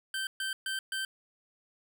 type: tone bursts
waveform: 25% pulse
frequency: 1555 Hz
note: G6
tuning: 14 cents flat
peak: -28 dBFS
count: 4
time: 0.14-1.05 s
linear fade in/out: 2 ms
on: 130 ms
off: 130 ms
effects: none